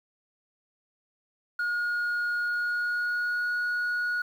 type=tone with pitch glide; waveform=sine; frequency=1436 to 1452.7 Hz; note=F6 to F#6; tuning=+48 to -32 cents; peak=-23 dBFS; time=1.59-4.22 s; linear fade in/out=5 ms; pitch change=+20 cents; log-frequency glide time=2.36-3.56 s; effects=tanh soft clip ceiling -25 dBFS + 9-bit